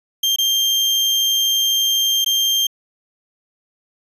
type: tone with dropouts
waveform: 35% pulse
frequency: 3178 Hz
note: G7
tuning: 23 cents sharp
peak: -13 dBFS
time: 0.23-2.67 s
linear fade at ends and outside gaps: 5 ms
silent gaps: 0.361-0.384 / 2.246-2.261 s
effects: resampled to 32000 Hz